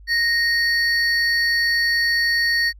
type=tone pair together; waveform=triangle; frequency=1864.7 / 4462 Hz; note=A#6 / C#8; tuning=0 / +11 cents; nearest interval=octave + minor third; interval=1511 cents; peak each=-16 / -21 dBFS; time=0.07-2.73 s; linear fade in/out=50 ms; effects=added 50 Hz sine -41 dBFS peak until 2.79 s + resampled to 32000 Hz